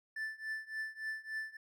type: tone with tremolo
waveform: triangle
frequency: 1760 Hz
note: A6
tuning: in tune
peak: -33 dBFS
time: 0.16-1.57 s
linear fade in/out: 5 ms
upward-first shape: triangle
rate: 3.5 Hz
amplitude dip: 95%
effects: none